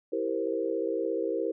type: chord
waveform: sine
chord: C dominant seventh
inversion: first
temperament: equal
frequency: 329.6 / 392 / 466.2 / 523.3 Hz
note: E4 / G4 / Bb4 / C5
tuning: 0 / 0 / 0 / 0 cents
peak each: -33 / -33 / -31 / -34 dBFS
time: 0.12-1.52 s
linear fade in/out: 10 ms
effects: none